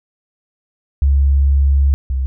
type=tone pair in turn; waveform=sine; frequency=69.3 / 65.86 Hz; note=C#2 / C2; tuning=0 / +12 cents; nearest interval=minor second; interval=88 cents; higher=first; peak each=-9 / -15 dBFS; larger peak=first; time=1.02-1.94 / 2.1-2.26 s; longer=first; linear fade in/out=0 ms; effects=none